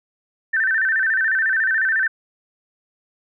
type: tone with vibrato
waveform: sine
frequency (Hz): 1661.2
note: G#6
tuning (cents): 0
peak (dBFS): -16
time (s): 0.53-2.08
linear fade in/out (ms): 10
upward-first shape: square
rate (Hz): 14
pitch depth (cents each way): 130
effects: none